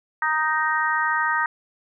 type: harmonic tone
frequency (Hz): 311.1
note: D#4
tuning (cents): 0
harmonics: 3 / 4 / 5 / 6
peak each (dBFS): -25 / -25 / -25 / -25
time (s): 0.22-1.46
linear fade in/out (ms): 2
effects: none